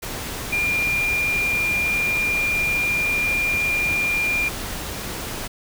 sine tone in noise, 2400 Hz, D7, 37 cents sharp, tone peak -19 dBFS, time 0.52-4.49 s, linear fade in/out 10 ms, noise pink, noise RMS -30 dBFS, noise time 0.02-5.48 s, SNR +8 dB, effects none

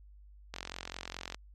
click train, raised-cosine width 0.2 ms, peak -21 dBFS, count 37, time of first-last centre 0.54-1.345 s, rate 44.7 Hz, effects added 50 Hz sine -52 dBFS peak until 1.54 s + MP3 64 kbps

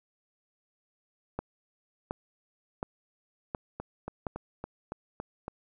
two click trains, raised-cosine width 1 ms, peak -22 / -18 dBFS, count 7 / 5, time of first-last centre 3.8-5.481 / 1.39-4.268 s, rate 3.57 / 1.39 Hz, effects none

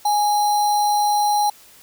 sine tone with sample-and-hold, 830.6 Hz, G#5, in tune, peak -15 dBFS, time 0.05-1.5 s, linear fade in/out 5 ms, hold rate 4900 Hz, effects white hiss -48 dBFS RMS until 1.82 s

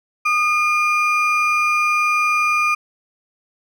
triangle ring-modulated tone, 1819 Hz, A#6, 43 cents flat, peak -10 dBFS, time 0.25-2.75 s, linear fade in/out 10 ms, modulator 594 Hz, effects none

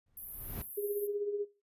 brown noise with exponential growth, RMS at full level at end -35 dBFS, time 0.06-0.62 s, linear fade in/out 5 ms, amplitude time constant 120 ms
pink high-pass noise, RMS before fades -42 dBFS, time 0.17-1.07 s, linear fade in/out 2 ms, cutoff 11000 Hz, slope 96 dB/octave
sine tone with tremolo, 410 Hz, G#4, 22 cents flat, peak -30 dBFS, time 0.77-1.45 s, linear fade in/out 10 ms, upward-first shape triangle, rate 16 Hz, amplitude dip 70%
effects noise-tail reverb RT60 0.3 s tail -18 dB re dry + resampled to 32000 Hz

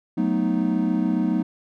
triangle chord, B dominant seventh, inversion second, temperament equal, 185 / 220 / 246.9 / 311.1 Hz, F#3 / A3 / B3 / D#4, 0 / 0 / 0 / 0 cents, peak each -23 dBFS, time 0.17-1.43 s, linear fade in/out 10 ms, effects none

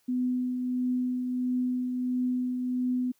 sine tone with tremolo, 250.8 Hz, B3, 27 cents sharp, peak -24 dBFS, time 0.08-3.12 s, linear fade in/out 10 ms, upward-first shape triangle, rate 1.5 Hz, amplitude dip 40%, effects white hiss -69 dBFS RMS until 3.19 s

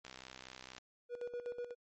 click train, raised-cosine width 0.2 ms, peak -31 dBFS, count 48, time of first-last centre 0.05-0.781 s, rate 64.3 Hz
triangle tone with tremolo, 483.9 Hz, B4, 35 cents flat, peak -36 dBFS, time 1.09-1.75 s, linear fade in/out 50 ms, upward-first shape square, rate 8.1 Hz, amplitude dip 70%
effects MP3 32 kbps

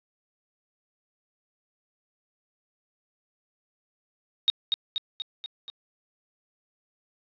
sine tone with echo, 3729 Hz, A#7, in tune, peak -17 dBFS, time 4.48-4.5 s, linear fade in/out 0 ms, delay 240 ms, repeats 5, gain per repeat -4 dB, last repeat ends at 5.7 s, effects resampled to 11025 Hz + 9-bit

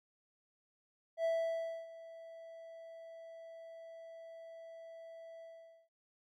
triangle tone with ADSR envelope, 659.3 Hz, E5, in tune, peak -28 dBFS, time 1.17-5.89 s, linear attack 75 ms, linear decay 620 ms, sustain -19 dB, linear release 470 ms, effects none

